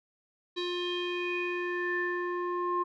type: tone with low-pass filter sweep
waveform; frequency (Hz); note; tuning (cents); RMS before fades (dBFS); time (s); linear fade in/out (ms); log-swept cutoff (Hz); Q
square; 354.2; F4; +24; -32; 0.56-2.84; 20; 3900 to 1100; 6.6
effects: none

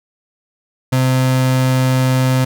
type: tone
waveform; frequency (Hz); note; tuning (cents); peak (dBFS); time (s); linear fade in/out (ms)
35% pulse; 129.5; C3; -17; -10; 0.92-2.45; 10
effects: none

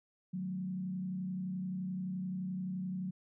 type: tone with frequency modulation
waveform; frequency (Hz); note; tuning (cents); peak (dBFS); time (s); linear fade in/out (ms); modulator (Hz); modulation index
sine; 185; F#3; 0; -35; 0.33-3.11; 10; 31.6; 0.55
effects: none

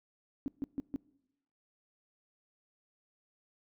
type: tone bursts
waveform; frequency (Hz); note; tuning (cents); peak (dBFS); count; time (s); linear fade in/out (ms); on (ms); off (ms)
sine; 276.9; C#4; -2; -31; 4; 0.46-0.96; 0; 20; 140
effects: noise-tail reverb RT60 0.9 s tail -23 dB re dry

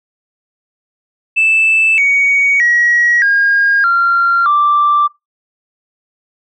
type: tone with pitch steps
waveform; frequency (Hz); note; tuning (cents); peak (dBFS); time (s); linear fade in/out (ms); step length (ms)
sine; 2637 / 2243 / 1908.2 / 1623.3 / 1380.9 / 1174.6; E7 / C#7 / A#6 / G#6 / F6 / D6; 0 / +20 / +40 / -40 / -20 / 0; -7; 1.36-5.08; 20; 620
effects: noise-tail reverb RT60 0.2 s tail -23 dB re dry + tanh soft clip ceiling -4 dBFS

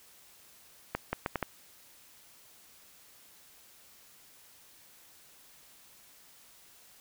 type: accelerating click train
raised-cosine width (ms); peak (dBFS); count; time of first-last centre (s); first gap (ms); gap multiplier
0.5; -15; 5; 0.95-1.427; 180; 0.73
effects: white hiss -58 dBFS RMS until 7 s

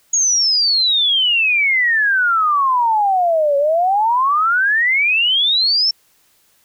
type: exponential two-way sweep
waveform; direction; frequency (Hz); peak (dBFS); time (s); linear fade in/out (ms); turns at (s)
sine; down then up; 6740 to 554.4 to 5480; -12; 0.13-5.91; 5; 3.57
effects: white hiss -57 dBFS RMS until 6.64 s

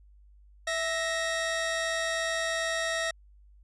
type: tone pair together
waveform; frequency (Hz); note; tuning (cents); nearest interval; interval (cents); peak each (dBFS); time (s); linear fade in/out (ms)
sawtooth; 657.2 / 1869; E5 / A#6; -5 / +4; octave + tritone; 1809; -27; 0.67-3.11; 5
effects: added 50 Hz sine -53 dBFS peak until 3.63 s + resampled to 22050 Hz

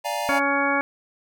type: chord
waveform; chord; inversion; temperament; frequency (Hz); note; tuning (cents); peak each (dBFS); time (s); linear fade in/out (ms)
square; Bb dominant seventh; first; equal; 587.3 / 698.5 / 830.6 / 932.3; D5 / F5 / Ab5 / Bb5; 0 / 0 / 0 / 0; -31; 0.04-0.4; 20
type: harmonic tone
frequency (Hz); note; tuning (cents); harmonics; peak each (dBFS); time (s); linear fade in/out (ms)
280; C#4; +18; 1 / 2 / 3 / 4 / 5 / 6 / 8; -27 / -27 / -27 / -27 / -27 / -27 / -27; 0.29-0.81; 0
effects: none

